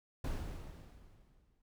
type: noise with exponential decay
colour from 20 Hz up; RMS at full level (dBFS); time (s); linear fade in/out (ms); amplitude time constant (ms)
brown; -35; 0.24-1.62; 5; 300
effects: none